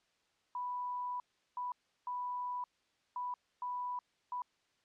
sine tone bursts at uneven times, 987.8 Hz, B5, in tune, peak -36 dBFS, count 6, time 0.55-1.2 / 1.57-1.72 / 2.07-2.64 / 3.16-3.34 / 3.62-3.99 / 4.32-4.42 s, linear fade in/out 2 ms, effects white hiss -75 dBFS RMS until 4.84 s + low-pass 5000 Hz 12 dB/octave

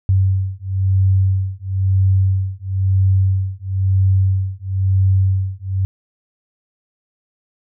sine beating tone pair, 95 / 96 Hz, F#2 / G2, +46 / -36 cents, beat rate 1 Hz, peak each -16 dBFS, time 0.09-5.85 s, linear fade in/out 0 ms, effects none

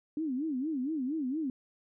sine tone with vibrato, 284.2 Hz, C#4, 43 cents sharp, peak -30 dBFS, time 0.17-1.5 s, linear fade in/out 2 ms, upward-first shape sine, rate 4.3 Hz, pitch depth 230 cents each way, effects none

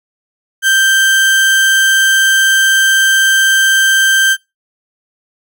35% pulse tone, 1568 Hz, G6, in tune, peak -6 dBFS, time 0.62-4.37 s, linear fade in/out 50 ms, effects noise-tail reverb RT60 0.2 s tail -21 dB re dry

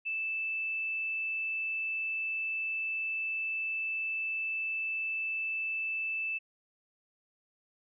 sine tone, 2637 Hz, E7, in tune, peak -31 dBFS, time 0.05-6.39 s, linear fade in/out 20 ms, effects none

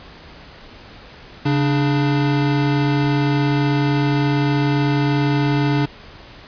square tone pair together, 139 / 294.5 Hz, C#3 / D4, +5 / +5 cents, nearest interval octave + minor second, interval 1300 cents, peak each -18 / -20 dBFS, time 1.45-5.86 s, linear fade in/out 10 ms, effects pink hiss -41 dBFS RMS until 6.47 s + resampled to 11025 Hz

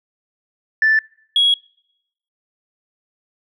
sine tone pair in turn, 1760 / 3322 Hz, A6 / G#7, 0 / 0 cents, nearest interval major seventh, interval 1100 cents, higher second, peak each -10 dBFS, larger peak neither, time 0.82-0.99 / 1.36-1.54 s, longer second, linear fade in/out 2 ms, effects noise-tail reverb RT60 0.8 s tail -26 dB re dry + tanh soft clip ceiling -7 dBFS

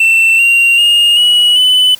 triangle tone with pitch steps, 2684 / 2761 / 2840 / 2922 / 3006 Hz, E7 / F7 / F7 / F#7 / F#7, +31 / -20 / +28 / -22 / +27 cents, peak -4 dBFS, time 0-1.95 s, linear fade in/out 5 ms, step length 390 ms, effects white hiss -37 dBFS RMS until 1.99 s

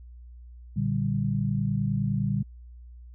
sine chord, G minor, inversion first, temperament equal, 116.54 / 146.83 / 196 Hz, Bb2 / D3 / G3, 0 / 0 / 0 cents, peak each -28 dBFS, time 0.76-2.43 s, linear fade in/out 10 ms, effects added 60 Hz sine -43 dBFS peak until 3.14 s

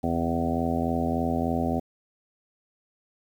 harmonic tone with a mistuned harmonic, 83.4 Hz, E2, 21 cents sharp, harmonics 1 / 2 / 3 / 4 / 5 / 6 / 7 / 8 / 9, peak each -32 / -32 / -27 / -36 / -35 / -38 / -35 / -34 / -32 dBFS, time 0.03-1.8 s, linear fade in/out 10 ms, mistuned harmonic 1, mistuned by -29 cents, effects 9-bit

